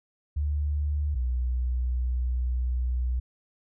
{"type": "tone pair in turn", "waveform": "sine", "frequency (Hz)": [73.42, 61.9], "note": ["D2", "B1"], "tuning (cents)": [0, 5], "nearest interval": "minor third", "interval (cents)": 295, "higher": "first", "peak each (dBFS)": -24, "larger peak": "neither", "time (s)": [[0.36, 1.15], [1.15, 3.2]], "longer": "second", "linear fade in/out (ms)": 10, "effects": []}